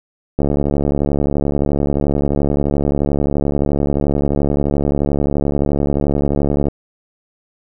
click train, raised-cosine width 2 ms, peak -4 dBFS, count 451, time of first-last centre 0.39-6.684 s, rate 71.5 Hz, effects none

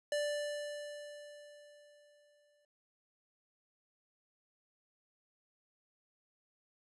square tone with exponential decay, 587.3 Hz, D5, in tune, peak -32 dBFS, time 0.12-2.65 s, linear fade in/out 2 ms, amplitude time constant 550 ms, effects resampled to 24000 Hz

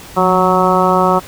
harmonic tone with a mistuned harmonic, 185 Hz, F#3, in tune, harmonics 1 / 2 / 3 / 4 / 5 / 6 / 7, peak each -17 / -17 / -17 / -17 / -17 / -17 / -17 dBFS, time 0.16-1.2 s, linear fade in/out 20 ms, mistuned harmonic 1, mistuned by -60 cents, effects pink hiss -35 dBFS RMS until 1.27 s

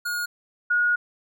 square / sine tone pair in turn, 1436 / 1445.2 Hz, F6 / F#6, +48 / -41 cents, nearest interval unison, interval 11 cents, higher second, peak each -26 / -18 dBFS, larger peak second, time 0.05-0.26 / 0.7-0.96 s, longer second, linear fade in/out 10 ms, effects none

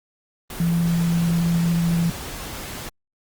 sine tone in noise, 169.3 Hz, E3, 46 cents sharp, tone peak -17 dBFS, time 0.6-2.1 s, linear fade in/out 2 ms, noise pink, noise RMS -33 dBFS, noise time 0.5-2.89 s, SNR +13 dB, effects Opus 24 kbps

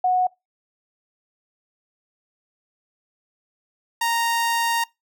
sine / sawtooth tone pair in turn, 734 / 929.3 Hz, F#5 / A#5, -14 / -6 cents, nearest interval major third, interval 408 cents, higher second, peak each -16 dBFS, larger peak neither, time 0.04-0.27 / 4.01-4.84 s, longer second, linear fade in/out 5 ms, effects noise-tail reverb RT60 0.2 s tail -24 dB re dry

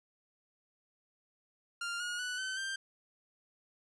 sawtooth tone with pitch steps, 1396.9 / 1439.5 / 1483.4 / 1528.6 / 1575.2 Hz, F6 / F#6 / F#6 / G6 / G6, 0 / -48 / +4 / -44 / +8 cents, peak -32 dBFS, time 1.81-2.76 s, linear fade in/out 5 ms, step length 190 ms, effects resampled to 22050 Hz

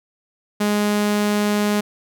sawtooth tone, 207.7 Hz, G#3, in tune, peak -13 dBFS, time 0.6-1.81 s, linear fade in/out 10 ms, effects none

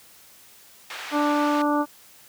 white band-pass noise, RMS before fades -36 dBFS, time 0.9-1.62 s, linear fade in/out 2 ms, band 740 to 2800 Hz, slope 12 dB/octave
harmonic tone, 294 Hz, D4, 2 cents sharp, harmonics 1 / 2 / 3 / 4 / 5, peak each -22 / -27 / -26 / -27 / -34 dBFS, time 1.11-1.86 s, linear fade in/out 50 ms
effects white hiss -51 dBFS RMS until 2.28 s + high-pass 60 Hz 12 dB/octave

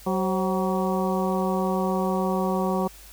harmonic tone with a mistuned harmonic, 188.6 Hz, F#3, 33 cents sharp, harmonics 1 / 2 / 3 / 4 / 5 / 6, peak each -25 / -28 / -30 / -31 / -32 / -33 dBFS, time 0.06-2.88 s, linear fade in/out 10 ms, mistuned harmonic 3, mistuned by -83 cents, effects added 50 Hz sine -48 dBFS peak until 3.12 s + white hiss -48 dBFS RMS until 3.12 s

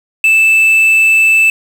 triangle tone with quantisation, 2637 Hz, E7, in tune, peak -4 dBFS, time 0.24-1.5 s, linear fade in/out 2 ms, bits 5, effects none

